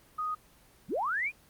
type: tone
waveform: sine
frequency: 1244.5 Hz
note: D#6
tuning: in tune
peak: -30 dBFS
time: 0.18-0.35 s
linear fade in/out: 10 ms
type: linear sweep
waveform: sine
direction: up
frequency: 120 to 2526 Hz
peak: -28 dBFS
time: 0.88-1.32 s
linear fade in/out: 50 ms
effects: pink hiss -60 dBFS RMS until 1.49 s + Opus 24 kbps